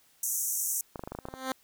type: band-pass noise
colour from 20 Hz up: pink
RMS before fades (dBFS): -31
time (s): 0.23-0.81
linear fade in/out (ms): 2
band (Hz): 5900 to 16000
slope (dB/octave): 96
type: clicks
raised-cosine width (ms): 1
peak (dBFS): -23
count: 10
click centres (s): 0.958 / 0.994 / 1.037 / 1.075 / 1.12 / 1.15 / 1.188 / 1.254 / 1.286 / 1.339
type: tone with exponential growth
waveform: 10% pulse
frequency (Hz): 261.6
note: C4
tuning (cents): 0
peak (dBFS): -19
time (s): 1.2-1.52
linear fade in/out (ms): 1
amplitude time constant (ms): 69
effects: white hiss -64 dBFS RMS until 1.63 s